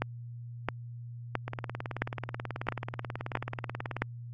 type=two click trains; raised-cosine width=0.5 ms; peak=-20 / -13 dBFS; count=48 / 7; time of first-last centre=1.48-4.021 / 0.02-4.02 s; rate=18.5 / 1.5 Hz; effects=added 119 Hz sine -40 dBFS peak until 4.33 s + AAC 48 kbps